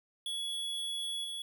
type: tone with level steps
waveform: square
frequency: 3376 Hz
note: G#7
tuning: 28 cents sharp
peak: -35 / -38 dBFS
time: 0.26-1.42 s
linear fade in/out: 2 ms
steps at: 1.24 s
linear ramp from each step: 5 ms
effects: none